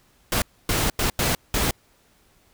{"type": "noise bursts at uneven times", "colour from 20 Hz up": "pink", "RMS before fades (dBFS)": -22, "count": 5, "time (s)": [[0.32, 0.42], [0.69, 0.9], [0.99, 1.1], [1.19, 1.35], [1.54, 1.71]], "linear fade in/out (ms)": 2, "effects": ["pink hiss -60 dBFS RMS until 2.53 s"]}